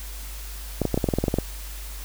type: clicks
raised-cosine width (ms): 2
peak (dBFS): -8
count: 12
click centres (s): 0.817 / 0.853 / 0.943 / 0.976 / 1.042 / 1.088 / 1.138 / 1.186 / 1.24 / 1.282 / 1.341 / 1.386
effects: added 50 Hz sine -34 dBFS peak until 2.04 s + white hiss -41 dBFS RMS until 2.04 s